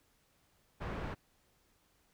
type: low-pass noise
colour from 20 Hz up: pink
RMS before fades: -40 dBFS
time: 0.8-1.15 s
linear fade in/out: 20 ms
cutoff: 1700 Hz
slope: 12 dB/octave
effects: pink hiss -72 dBFS RMS until 2.13 s